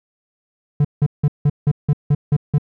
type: tone bursts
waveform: triangle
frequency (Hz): 145.9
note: D3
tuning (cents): -11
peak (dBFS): -9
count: 9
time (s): 0.8-2.583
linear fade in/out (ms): 5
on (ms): 47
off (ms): 170
effects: none